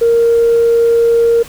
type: tone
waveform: sine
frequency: 465.1 Hz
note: A#4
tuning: 4 cents flat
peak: -6 dBFS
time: 0.01-1.43 s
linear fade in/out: 10 ms
effects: tanh soft clip ceiling -3 dBFS + pink hiss -34 dBFS RMS until 1.48 s